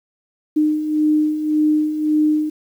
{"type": "beating tone pair", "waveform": "sine", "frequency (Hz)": [303.7, 305.5], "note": ["D#4", "D#4"], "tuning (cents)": [-42, -32], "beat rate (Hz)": 1.8, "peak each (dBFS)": [-22, -15], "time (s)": [0.56, 2.5], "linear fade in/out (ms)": 10, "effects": ["8-bit"]}